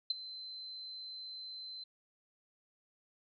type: tone with ADSR envelope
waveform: sine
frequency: 4074 Hz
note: C8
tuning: 47 cents flat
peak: -26 dBFS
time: 0.1-1.84 s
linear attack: 5 ms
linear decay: 18 ms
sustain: -17 dB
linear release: 7 ms
effects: MP3 96 kbps